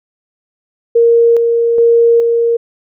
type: tone with tremolo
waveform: sine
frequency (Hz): 466.2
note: A#4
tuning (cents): 0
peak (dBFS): -5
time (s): 0.95-2.57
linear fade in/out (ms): 10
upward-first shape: square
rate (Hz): 1.2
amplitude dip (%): 35
effects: none